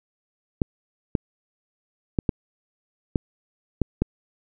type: clicks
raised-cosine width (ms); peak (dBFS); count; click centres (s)
3; -7; 7; 0.618 / 1.152 / 2.188 / 2.292 / 3.158 / 3.817 / 4.02
effects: none